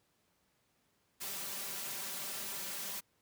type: noise with comb filter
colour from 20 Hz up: white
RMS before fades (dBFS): -41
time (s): 1.2-3.01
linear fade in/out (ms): 20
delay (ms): 5.1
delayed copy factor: +0.75
effects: pink hiss -75 dBFS RMS until 3.21 s + high-pass 80 Hz 12 dB/octave